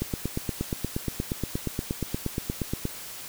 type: click train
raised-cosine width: 3 ms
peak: -14 dBFS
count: 25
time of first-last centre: 0.02-2.854 s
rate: 8.47 Hz
effects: white hiss -40 dBFS RMS until 3.28 s